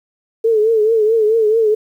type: tone with vibrato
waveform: sine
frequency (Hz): 440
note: A4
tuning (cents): 0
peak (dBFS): -10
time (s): 0.44-1.75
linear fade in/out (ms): 10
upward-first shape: triangle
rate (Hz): 4.6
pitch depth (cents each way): 93
effects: 8-bit